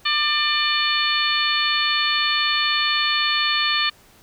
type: harmonic tone with a mistuned harmonic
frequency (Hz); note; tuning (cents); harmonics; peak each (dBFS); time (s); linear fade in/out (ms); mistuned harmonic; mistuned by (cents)
596; D5; +25; 2 / 3 / 4 / 5 / 6 / 7; -25 / -25 / -25 / -25 / -25 / -25; 0.05-3.9; 10; 7; +74
effects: pink hiss -52 dBFS RMS until 4.22 s